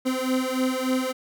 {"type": "beating tone pair", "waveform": "30% pulse", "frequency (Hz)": [256.6, 260], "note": ["C4", "C4"], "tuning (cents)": [-34, -11], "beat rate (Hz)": 3.4, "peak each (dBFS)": -23, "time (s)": [0.05, 1.13], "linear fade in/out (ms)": 20, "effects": []}